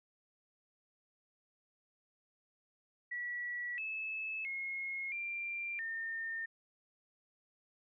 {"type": "tone with pitch steps", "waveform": "sine", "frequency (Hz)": [1940, 2606, 2160, 2374, 1817], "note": ["B6", "E7", "C#7", "D7", "A#6"], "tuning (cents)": [-31, -20, -45, 18, -45], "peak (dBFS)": -37, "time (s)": [3.11, 6.46], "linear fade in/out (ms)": 10, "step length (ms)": 670, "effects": []}